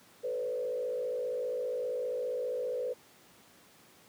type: tone with frequency modulation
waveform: sine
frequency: 501 Hz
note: B4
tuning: 25 cents sharp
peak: -31 dBFS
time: 0.23-2.94 s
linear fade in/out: 20 ms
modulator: 55 Hz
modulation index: 0.92
effects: pink hiss -59 dBFS RMS until 4.08 s + high-pass 150 Hz 12 dB/octave